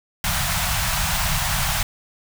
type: band-stop noise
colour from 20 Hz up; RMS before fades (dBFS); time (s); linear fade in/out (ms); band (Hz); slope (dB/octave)
pink; -22; 0.24-1.83; 2; 180 to 670; 48
effects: none